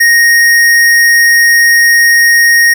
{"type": "tone with hard clipping", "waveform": "sine", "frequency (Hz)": 1864.7, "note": "A#6", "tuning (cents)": 0, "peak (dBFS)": -5, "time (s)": [0, 2.74], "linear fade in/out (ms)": 10, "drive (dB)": 17, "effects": []}